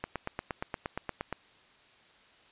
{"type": "click train", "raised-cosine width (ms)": 0.5, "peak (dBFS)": -18, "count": 12, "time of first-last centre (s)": [0.04, 1.327], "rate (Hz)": 8.55, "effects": ["white hiss -60 dBFS RMS until 2.51 s", "resampled to 8000 Hz"]}